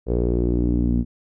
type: tone with low-pass filter sweep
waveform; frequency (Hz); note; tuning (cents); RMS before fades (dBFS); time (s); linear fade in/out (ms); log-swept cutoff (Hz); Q
sawtooth; 59.6; A#1; +39; -20; 0.06-1.05; 50; 460 to 240; 4.2
effects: none